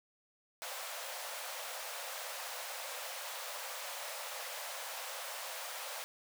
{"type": "high-pass noise", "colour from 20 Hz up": "pink", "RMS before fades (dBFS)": -43, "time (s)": [0.62, 6.04], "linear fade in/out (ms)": 0, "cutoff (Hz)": 500, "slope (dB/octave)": 96, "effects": []}